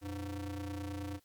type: ring-modulated tone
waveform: square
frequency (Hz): 103.83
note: G#2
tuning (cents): 0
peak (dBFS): -36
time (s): 0.01-1.2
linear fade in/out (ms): 50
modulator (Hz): 193
effects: white hiss -72 dBFS RMS until 1.24 s + Opus 48 kbps